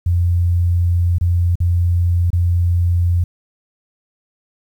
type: tone with dropouts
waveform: sine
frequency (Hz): 87.2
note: F2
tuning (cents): -2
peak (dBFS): -12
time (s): 0.06-3.24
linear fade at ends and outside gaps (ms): 5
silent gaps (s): 1.184-1.21 / 1.555-1.602 / 2.304-2.33
effects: 8-bit